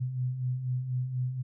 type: beating tone pair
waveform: sine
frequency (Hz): 123.47 / 127.57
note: B2 / C3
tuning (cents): 0 / -43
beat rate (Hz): 4.1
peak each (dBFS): -37 / -29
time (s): 0-1.43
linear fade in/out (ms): 20
effects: none